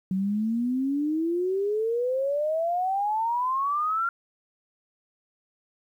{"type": "exponential sweep", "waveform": "sine", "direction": "up", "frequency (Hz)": [185, 1396.9], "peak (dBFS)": -23, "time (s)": [0.11, 4.09], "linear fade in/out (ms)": 2, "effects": ["10-bit"]}